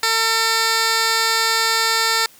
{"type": "tone with band-pass filter", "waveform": "15% pulse", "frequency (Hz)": 450, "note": "A4", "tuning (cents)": 39, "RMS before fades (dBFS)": -18, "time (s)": [0.03, 2.26], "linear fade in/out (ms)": 2, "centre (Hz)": 4700, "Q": 0.68, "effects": ["white hiss -48 dBFS RMS until 2.39 s"]}